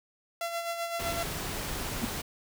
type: tone with tremolo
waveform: sawtooth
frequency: 679 Hz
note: F5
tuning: 49 cents flat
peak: -26 dBFS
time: 0.41-1.23 s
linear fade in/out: 2 ms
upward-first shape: sine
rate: 7.8 Hz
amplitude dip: 50%
type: noise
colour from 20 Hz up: pink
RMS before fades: -35 dBFS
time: 0.99-2.22 s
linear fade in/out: 10 ms
type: tone with exponential growth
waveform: sine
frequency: 233.1 Hz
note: A#3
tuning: in tune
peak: -24 dBFS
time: 1.96-2.05 s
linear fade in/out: 5 ms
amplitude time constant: 19 ms
effects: none